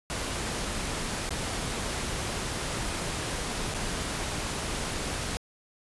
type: noise with dropouts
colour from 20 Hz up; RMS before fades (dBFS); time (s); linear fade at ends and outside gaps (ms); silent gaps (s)
pink; -32; 0.1-5.37; 0; 1.292-1.307 / 3.74-3.746
effects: resampled to 24000 Hz